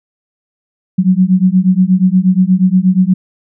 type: beating tone pair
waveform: sine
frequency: 181.2 / 189.6 Hz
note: F#3 / F#3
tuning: -36 / +43 cents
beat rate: 8.4 Hz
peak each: -10 dBFS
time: 0.98-3.14 s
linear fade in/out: 10 ms
effects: none